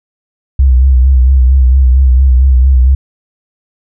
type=tone with vibrato; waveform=sine; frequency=64.7 Hz; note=C2; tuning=19 cents flat; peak=-3 dBFS; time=0.59-2.95 s; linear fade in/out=5 ms; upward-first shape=sine; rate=4.4 Hz; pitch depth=69 cents each way; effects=none